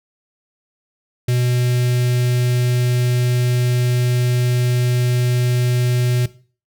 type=tone with notch filter; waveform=square; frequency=123.47 Hz; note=B2; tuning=in tune; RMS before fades=-17 dBFS; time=1.28-6.26 s; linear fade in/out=5 ms; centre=1000 Hz; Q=0.69; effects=noise-tail reverb RT60 0.4 s tail -17 dB re dry